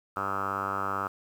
5% pulse tone with low-pass filter, 98 Hz, G2, in tune, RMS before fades -31 dBFS, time 0.16-1.08 s, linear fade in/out 10 ms, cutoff 1300 Hz, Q 8.5, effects 9-bit

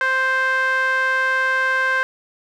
sawtooth tone with band-pass filter, 523.3 Hz, C5, in tune, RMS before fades -19 dBFS, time 0.01-2.03 s, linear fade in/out 0 ms, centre 1500 Hz, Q 4.1, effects none

